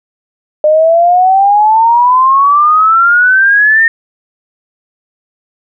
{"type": "exponential sweep", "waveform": "sine", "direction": "up", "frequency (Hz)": [603, 1839], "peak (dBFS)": -4, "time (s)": [0.64, 3.88], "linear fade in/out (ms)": 2, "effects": []}